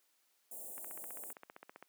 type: band-stop noise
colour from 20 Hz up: white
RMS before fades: -47 dBFS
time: 0.51-1.33 s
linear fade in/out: 5 ms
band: 780 to 7700 Hz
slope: 48 dB/octave
type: click train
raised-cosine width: 0.5 ms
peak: -34 dBFS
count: 17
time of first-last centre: 0.78-1.826 s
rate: 15.3 Hz
effects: white hiss -75 dBFS RMS until 1.88 s + high-pass 300 Hz 12 dB/octave